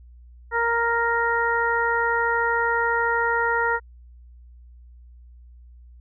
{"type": "harmonic tone", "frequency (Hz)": 466.2, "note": "A#4", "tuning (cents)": 0, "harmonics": [1, 2, 3, 4], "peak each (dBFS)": [-26, -24, -24, -26], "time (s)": [0.51, 3.8], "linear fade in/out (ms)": 50, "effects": ["added 60 Hz sine -44 dBFS peak until 6 s"]}